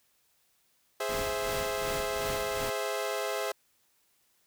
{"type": "chord", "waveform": "sawtooth", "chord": "Ab augmented", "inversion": "none", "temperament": "equal", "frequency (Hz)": [415.3, 523.3, 659.3], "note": ["Ab4", "C5", "E5"], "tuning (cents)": [0, 0, 0], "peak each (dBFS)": -31, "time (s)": [1, 3.52], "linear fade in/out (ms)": 5}
{"type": "noise with tremolo", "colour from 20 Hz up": "pink", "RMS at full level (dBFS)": -37, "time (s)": [1.09, 2.7], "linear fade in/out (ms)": 5, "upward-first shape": "sine", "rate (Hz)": 2.7, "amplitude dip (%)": 70}
{"effects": ["white hiss -70 dBFS RMS until 4.46 s"]}